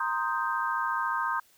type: chord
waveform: sine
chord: C minor seventh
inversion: third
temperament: equal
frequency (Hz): 932.3 / 1046.5 / 1244.5 / 1568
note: Bb5 / C6 / Eb6 / G6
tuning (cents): 0 / 0 / 0 / 0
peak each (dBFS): -32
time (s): 0-1.4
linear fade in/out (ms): 5
effects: white hiss -62 dBFS RMS until 1.57 s